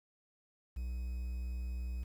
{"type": "tone with quantisation", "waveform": "triangle", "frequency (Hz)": 61.6, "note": "B1", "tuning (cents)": -4, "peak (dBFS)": -34, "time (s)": [0.76, 2.04], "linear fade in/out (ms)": 10, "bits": 10, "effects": []}